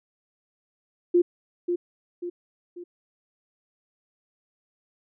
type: tone with echo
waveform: sine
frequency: 350.7 Hz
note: F4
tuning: 7 cents sharp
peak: -15 dBFS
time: 1.14-1.22 s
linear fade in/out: 10 ms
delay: 540 ms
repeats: 3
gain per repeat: -7 dB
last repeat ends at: 2.84 s
effects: none